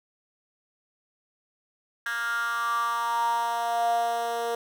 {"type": "tone with high-pass filter sweep", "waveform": "10% pulse", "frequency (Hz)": 233.8, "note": "A#3", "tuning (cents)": 5, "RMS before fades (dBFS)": -27, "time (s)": [2.06, 4.55], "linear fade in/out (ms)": 2, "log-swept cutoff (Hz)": [1600, 520], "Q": 7.2, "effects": []}